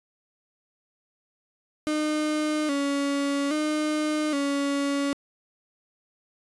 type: tone with vibrato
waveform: 35% pulse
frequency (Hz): 292.9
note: D4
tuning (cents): -5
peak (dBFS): -22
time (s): 1.87-5.13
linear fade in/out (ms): 0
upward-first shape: square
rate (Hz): 0.61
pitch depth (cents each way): 70
effects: resampled to 24000 Hz